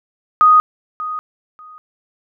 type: tone with echo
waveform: sine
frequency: 1244.5 Hz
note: D#6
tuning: in tune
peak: -6 dBFS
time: 0.41-0.6 s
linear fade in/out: 0 ms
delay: 590 ms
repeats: 2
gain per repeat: -15 dB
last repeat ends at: 1.78 s
effects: none